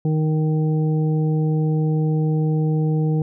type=harmonic tone; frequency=155.6 Hz; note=D#3; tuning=in tune; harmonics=1 / 2 / 3 / 5; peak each=-17 / -27 / -28 / -37 dBFS; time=0.05-3.22 s; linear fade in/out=2 ms; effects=none